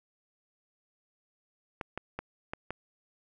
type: clicks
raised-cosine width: 0.5 ms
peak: -20 dBFS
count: 5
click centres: 1.812 / 1.976 / 2.19 / 2.535 / 2.706 s
effects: none